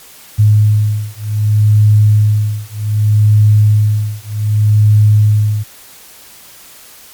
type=beating tone pair; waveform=sine; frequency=105.5 / 106.15 Hz; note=G#2 / G#2; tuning=+28 / +38 cents; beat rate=0.65 Hz; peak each=-10 dBFS; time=0.38-5.64 s; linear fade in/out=20 ms; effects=white hiss -38 dBFS RMS until 7.13 s + MP3 96 kbps